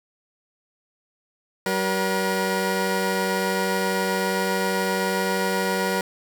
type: tone pair together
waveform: 15% pulse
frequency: 190 / 478.8 Hz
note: F#3 / A#4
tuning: +46 / +46 cents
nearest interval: octave + major third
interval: 1600 cents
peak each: -18 dBFS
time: 1.66-6.01 s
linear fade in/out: 2 ms
effects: none